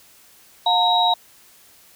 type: tone cluster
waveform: sine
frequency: 716 / 908 / 3831 Hz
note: F5 / A#5 / A#7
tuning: +43 / -46 / +47 cents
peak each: -19 dBFS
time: 0.66-1.14 s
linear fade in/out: 5 ms
effects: white hiss -51 dBFS RMS until 1.95 s